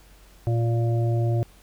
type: harmonic tone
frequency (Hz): 116.54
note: A#2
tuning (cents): 0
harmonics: 1 / 3 / 5 / 6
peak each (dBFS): -20 / -30 / -34 / -36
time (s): 0.47-1.43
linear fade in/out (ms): 0
effects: added 47 Hz sine -51 dBFS peak until 1.62 s + pink hiss -55 dBFS RMS until 1.62 s